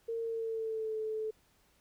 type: tone with pitch glide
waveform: sine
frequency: 457.7 to 435.8 Hz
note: A#4 to A4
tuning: -32 to -17 cents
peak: -33 dBFS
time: 0.08-1.31 s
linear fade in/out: 10 ms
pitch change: -85 cents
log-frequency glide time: 0.22-0.97 s
effects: pink hiss -69 dBFS RMS until 1.8 s